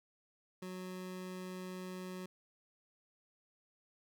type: tone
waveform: 25% pulse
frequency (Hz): 184.1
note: F#3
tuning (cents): -8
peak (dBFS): -39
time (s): 0.62-2.26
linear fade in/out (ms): 5
effects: none